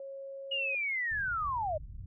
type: tone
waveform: sine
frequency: 546 Hz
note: C#5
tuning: 26 cents flat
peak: -40 dBFS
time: 0-0.75 s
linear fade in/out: 2 ms
type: linear sweep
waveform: sine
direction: down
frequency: 2894 to 580 Hz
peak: -30 dBFS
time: 0.51-1.78 s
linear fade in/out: 10 ms
type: low-pass noise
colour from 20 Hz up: white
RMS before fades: -45 dBFS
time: 1.11-2.06 s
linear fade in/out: 2 ms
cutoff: 110 Hz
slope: 24 dB/octave
effects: none